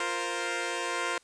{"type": "chord", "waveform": "10% pulse", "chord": "F suspended fourth", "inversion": "none", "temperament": "equal", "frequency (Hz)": [349.2, 466.2, 523.3], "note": ["F4", "Bb4", "C5"], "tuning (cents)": [0, 0, 0], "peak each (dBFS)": -26, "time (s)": [0, 1.18], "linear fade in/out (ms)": 2, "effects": ["white hiss -62 dBFS RMS until 1.23 s", "resampled to 22050 Hz"]}